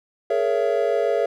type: chord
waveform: triangle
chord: A# half-diminished seventh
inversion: third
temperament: just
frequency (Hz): 419.5 / 466.2 / 559.4 / 671.3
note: G#4 / A#4 / C#5 / E5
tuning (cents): +17 / 0 / +16 / +31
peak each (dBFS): -22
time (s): 0.3-1.26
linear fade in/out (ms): 5
effects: none